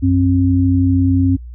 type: tone pair together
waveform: sine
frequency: 93.1 / 267.4 Hz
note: F#2 / C4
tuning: +11 / +38 cents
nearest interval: octave + tritone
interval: 1827 cents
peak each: -13 dBFS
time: 0.02-1.37 s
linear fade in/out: 20 ms
effects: added 60 Hz sine -29 dBFS peak until 1.54 s